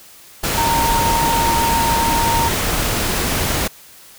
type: tone in noise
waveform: sine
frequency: 923 Hz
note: A#5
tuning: 17 cents flat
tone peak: -16 dBFS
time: 0.57-2.49 s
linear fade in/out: 10 ms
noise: pink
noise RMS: -19 dBFS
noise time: 0.43-3.68 s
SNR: 0 dB
effects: white hiss -43 dBFS RMS until 4.18 s